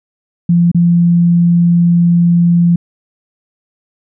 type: tone with dropouts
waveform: sine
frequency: 172.1 Hz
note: F3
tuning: 25 cents flat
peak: -6 dBFS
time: 0.49-2.76 s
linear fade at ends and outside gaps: 5 ms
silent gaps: 0.716-0.746 s
effects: none